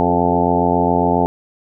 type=harmonic tone with a mistuned harmonic; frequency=87.31 Hz; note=F2; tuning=in tune; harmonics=1 / 2 / 3 / 4 / 5 / 6 / 7 / 8 / 9 / 10; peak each=-26 / -21 / -20 / -24 / -21 / -26 / -25 / -21 / -22 / -20 dBFS; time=0-1.26 s; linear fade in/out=0 ms; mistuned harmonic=4; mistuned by=+21 cents; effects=none